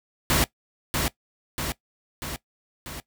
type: noise with echo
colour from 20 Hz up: pink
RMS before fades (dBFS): -21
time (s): 0.3-0.44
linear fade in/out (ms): 0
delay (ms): 640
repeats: 4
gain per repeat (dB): -4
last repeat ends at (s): 3
effects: noise-tail reverb RT60 0.1 s tail -19 dB re dry